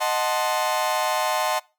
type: chord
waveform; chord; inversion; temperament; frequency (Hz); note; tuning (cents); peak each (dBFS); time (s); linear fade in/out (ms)
40% pulse; D# diminished seventh; none; equal; 622.3 / 740 / 880 / 1046.5; D#5 / F#5 / A5 / C6; 0 / 0 / 0 / 0; -26; 0-1.6; 20
effects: noise-tail reverb RT60 0.3 s tail -23 dB re dry